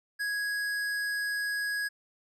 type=tone with tanh clipping; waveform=sine; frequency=1661.2 Hz; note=G#6; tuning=in tune; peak=-31 dBFS; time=0.19-1.89 s; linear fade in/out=20 ms; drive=16 dB; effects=none